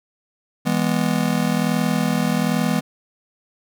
square chord, E major, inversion none, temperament just, 164.81 / 206 / 247.2 Hz, E3 / G#3 / B3, 0 / -14 / +2 cents, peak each -23 dBFS, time 0.65-2.81 s, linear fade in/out 20 ms, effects none

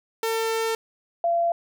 sawtooth / sine tone pair in turn, 449.8 / 682.6 Hz, A4 / F5, +38 / -40 cents, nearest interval perfect fifth, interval 722 cents, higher second, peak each -19 dBFS, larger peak neither, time 0.23-0.75 / 1.24-1.52 s, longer first, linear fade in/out 2 ms, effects none

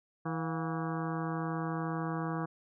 harmonic tone with a mistuned harmonic, 162.4 Hz, E3, 26 cents flat, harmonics 1 / 2 / 3 / 4 / 5 / 6 / 7 / 8 / 9 / 10, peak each -35 / -38 / -43 / -44 / -45 / -45 / -42 / -48 / -48 / -50 dBFS, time 0.25-2.46 s, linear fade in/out 10 ms, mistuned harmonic 4, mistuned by +130 cents, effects none

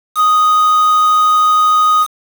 triangle tone with quantisation, 1244.5 Hz, D#6, in tune, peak -6 dBFS, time 0.15-2.07 s, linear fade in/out 50 ms, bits 4, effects none

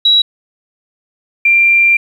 sine tone pair in turn, 3885 / 2374 Hz, B7 / D7, -29 / +18 cents, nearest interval major sixth, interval 853 cents, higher first, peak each -6 dBFS, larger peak neither, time 0.05-0.22 / 1.45-1.97 s, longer second, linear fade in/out 5 ms, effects 7-bit

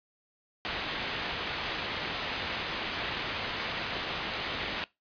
white low-pass noise, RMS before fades -35 dBFS, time 0.65-4.84 s, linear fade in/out 0 ms, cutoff 3700 Hz, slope 24 dB/octave, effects noise-tail reverb RT60 0.2 s tail -21 dB re dry + resampled to 11025 Hz

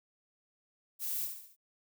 violet noise with echo, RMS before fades -36 dBFS, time 0.99-1.29 s, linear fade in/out 50 ms, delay 69 ms, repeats 4, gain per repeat -6 dB, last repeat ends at 1.566 s, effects none

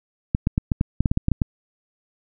clicks, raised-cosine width 5 ms, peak -6 dBFS, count 12, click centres 0.349 / 0.471 / 0.579 / 0.718 / 0.811 / 1.006 / 1.058 / 1.115 / 1.174 / 1.284 / 1.317 / 1.418 s, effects none

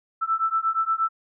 sine beating tone pair, 1320 / 1328.5 Hz, E6 / E6, +2 / +13 cents, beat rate 8.5 Hz, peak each -24 dBFS, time 0.21-1.09 s, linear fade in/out 20 ms, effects none

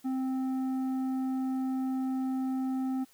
sine tone with tanh clipping, 261.6 Hz, C4, in tune, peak -30 dBFS, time 0.04-3.05 s, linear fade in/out 20 ms, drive 8 dB, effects white hiss -62 dBFS RMS until 3.13 s

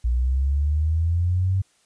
sine linear sweep, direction up, 58.27 to 96.8 Hz, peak -18 dBFS, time 0.04-1.62 s, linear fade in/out 10 ms, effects white hiss -62 dBFS RMS until 1.85 s + resampled to 22050 Hz

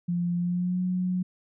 sine tone with pitch glide, 174.2 to 182.33 Hz, F3 to F#3, -4 to -25 cents, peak -24 dBFS, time 0.08-1.23 s, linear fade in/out 10 ms, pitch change +79 cents, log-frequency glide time 0.37-0.81 s, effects none

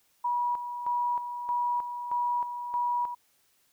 sine tone with tremolo, 968 Hz, B5, 35 cents flat, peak -25 dBFS, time 0.24-3.15 s, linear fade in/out 10 ms, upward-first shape square, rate 1.6 Hz, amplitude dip 60%, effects white hiss -68 dBFS RMS until 3.72 s

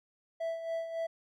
triangle tone with tremolo, 659.3 Hz, E5, in tune, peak -29 dBFS, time 0.4-1.07 s, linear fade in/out 10 ms, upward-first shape sine, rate 3.6 Hz, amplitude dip 60%, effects none

